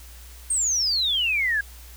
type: exponential sweep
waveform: sine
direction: down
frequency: 8740 to 1615 Hz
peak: -20 dBFS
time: 0.5-1.61 s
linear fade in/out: 5 ms
effects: added 60 Hz sine -42 dBFS peak until 1.96 s + white hiss -48 dBFS RMS until 1.96 s